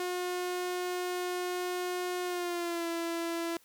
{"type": "tone with pitch glide", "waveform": "sawtooth", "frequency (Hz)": [359.9, 335.8], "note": ["F#4", "E4"], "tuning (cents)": [-48, 32], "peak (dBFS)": -28, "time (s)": [0, 3.57], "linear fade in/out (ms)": 2, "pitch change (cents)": -120, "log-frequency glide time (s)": [2.25, 2.87], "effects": ["white hiss -63 dBFS RMS until 3.64 s"]}